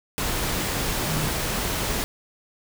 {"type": "tone in noise", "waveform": "sine", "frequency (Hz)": 155.8, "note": "D#3", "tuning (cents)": 3, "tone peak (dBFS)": -26, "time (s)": [1.07, 1.28], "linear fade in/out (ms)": 0, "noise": "pink", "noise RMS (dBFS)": -26, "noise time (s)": [0.18, 2.04], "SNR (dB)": -3, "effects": []}